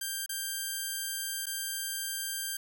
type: tone with dropouts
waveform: 5% pulse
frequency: 1583 Hz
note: G6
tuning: 17 cents sharp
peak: -22 dBFS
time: 0.01-2.57 s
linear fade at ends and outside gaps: 5 ms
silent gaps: 0.262-0.292 / 1.458-1.466 s
effects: none